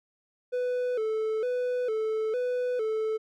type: tone with vibrato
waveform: triangle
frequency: 466.2 Hz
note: A#4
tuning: in tune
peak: -24 dBFS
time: 0.52-3.18 s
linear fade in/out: 20 ms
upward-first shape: square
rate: 1.1 Hz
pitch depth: 110 cents each way
effects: none